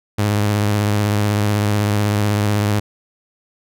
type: tone with vibrato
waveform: sawtooth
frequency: 103.83 Hz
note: G#2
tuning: in tune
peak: -11 dBFS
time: 0.18-2.8 s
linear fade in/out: 10 ms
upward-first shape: sine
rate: 16 Hz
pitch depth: 40 cents each way
effects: none